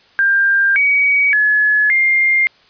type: tone with pitch steps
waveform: sine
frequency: 1593 / 2262 / 1703 / 2112 Hz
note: G6 / C#7 / G#6 / C7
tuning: +27 / +34 / +43 / +16 cents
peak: -10 dBFS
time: 0.19-2.47 s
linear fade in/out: 0 ms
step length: 570 ms
effects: white hiss -50 dBFS RMS until 2.69 s + resampled to 11025 Hz